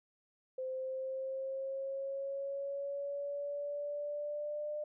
sine linear sweep, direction up, 517 to 600 Hz, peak -36 dBFS, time 0.58-4.84 s, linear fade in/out 5 ms, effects none

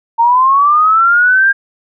sine linear sweep, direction up, 911 to 1614 Hz, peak -6 dBFS, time 0.18-1.53 s, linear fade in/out 20 ms, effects none

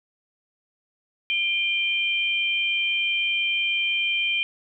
sine tone pair together, 2399 / 3125 Hz, D7 / G7, +36 / -6 cents, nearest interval perfect fourth, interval 458 cents, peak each -23 / -25 dBFS, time 1.3-4.43 s, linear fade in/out 0 ms, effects none

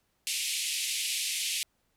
pink band-pass noise, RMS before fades -32 dBFS, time 0.27-1.63 s, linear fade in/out 0 ms, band 2300 to 12000 Hz, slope 48 dB/octave, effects pink hiss -74 dBFS RMS until 1.96 s

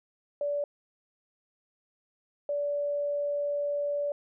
sine tone pair in turn, 578 / 578 Hz, D5 / D5, -28 / -28 cents, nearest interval unison, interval 0 cents, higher neither, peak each -27 dBFS, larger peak neither, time 0.41-0.64 / 2.49-4.12 s, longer second, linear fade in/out 2 ms, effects none

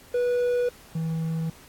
triangle tone pair in turn, 488.7 / 162.14 Hz, B4 / E3, -18 / -28 cents, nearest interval octave + perfect fifth, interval 1910 cents, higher first, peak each -19 / -23 dBFS, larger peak first, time 0.14-0.69 / 0.95-1.5 s, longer neither, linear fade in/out 5 ms, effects pink hiss -51 dBFS RMS until 1.68 s + AAC 64 kbps

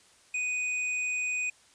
triangle tone with tanh clipping, 2488 Hz, D#7, 1 cent flat, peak -30 dBFS, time 0.34-1.5 s, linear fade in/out 5 ms, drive 17 dB, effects white hiss -60 dBFS RMS until 1.74 s + resampled to 22050 Hz

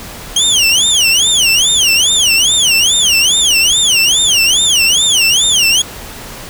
25% pulse tone with vibrato, 3110 Hz, G7, 14 cents flat, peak -4 dBFS, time 0.36-5.82 s, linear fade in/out 5 ms, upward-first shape sine, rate 2.4 Hz, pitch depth 270 cents each way, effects pink hiss -29 dBFS RMS until 6.49 s

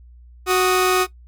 sawtooth tone pair together, 369.9 / 1242.6 Hz, F#4 / D#6, 0 / -3 cents, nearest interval octave + major sixth, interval 2097 cents, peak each -12 / -17 dBFS, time 0.46-1.07 s, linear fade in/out 50 ms, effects noise-tail reverb RT60 0.1 s tail -17 dB re dry + added 60 Hz sine -42 dBFS peak until 1.27 s

